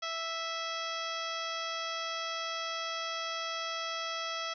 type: harmonic tone with a mistuned harmonic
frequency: 659.3 Hz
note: E5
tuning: in tune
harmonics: 1 / 2 / 3 / 4 / 5 / 6 / 7 / 8 / 9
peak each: -42 / -38 / -43 / -45 / -41 / -49 / -48 / -44 / -49 dBFS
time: 0.02-4.54 s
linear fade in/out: 10 ms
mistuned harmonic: 4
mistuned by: -24 cents
effects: none